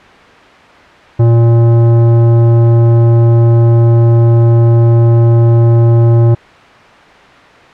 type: tone with tanh clipping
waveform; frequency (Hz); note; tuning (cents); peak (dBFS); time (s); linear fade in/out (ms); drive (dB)
sine; 116.54; A#2; 0; -6; 1.19-6.35; 10; 14
effects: white hiss -37 dBFS RMS until 7.73 s + low-pass 2000 Hz 12 dB/octave